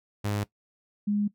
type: tone pair in turn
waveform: sawtooth / sine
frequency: 103.1 / 206.2 Hz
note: G#2 / G#3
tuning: -12 / -12 cents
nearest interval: octave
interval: 1200 cents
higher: second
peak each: -23 dBFS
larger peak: neither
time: 0.24-0.44 / 1.07-1.28 s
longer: second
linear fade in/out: 10 ms
effects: noise-tail reverb RT60 0.1 s tail -18 dB re dry